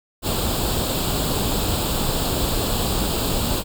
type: noise with comb filter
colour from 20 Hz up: pink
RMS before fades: -22 dBFS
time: 0.22-3.64 s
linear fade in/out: 50 ms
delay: 0.25 ms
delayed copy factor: +0.7
effects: none